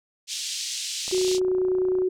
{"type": "band-pass noise", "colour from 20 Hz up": "white", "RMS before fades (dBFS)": -31, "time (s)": [0.27, 1.4], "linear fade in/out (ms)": 50, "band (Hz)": [2900, 7100], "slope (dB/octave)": 24}
{"type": "click train", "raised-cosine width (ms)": 1, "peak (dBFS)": -26, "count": 29, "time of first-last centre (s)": [1.08, 2.02], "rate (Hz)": 29.8}
{"type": "tone", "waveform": "sine", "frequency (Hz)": 370, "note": "F#4", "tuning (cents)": 0, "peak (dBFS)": -20, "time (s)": [1.12, 2.09], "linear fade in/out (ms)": 10}
{"effects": []}